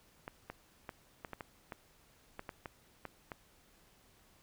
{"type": "clicks", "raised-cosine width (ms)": 0.5, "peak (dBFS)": -27, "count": 12, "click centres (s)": [0.279, 0.5, 0.892, 1.248, 1.333, 1.408, 1.722, 2.394, 2.492, 2.658, 3.053, 3.318], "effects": ["pink hiss -66 dBFS RMS until 4.42 s"]}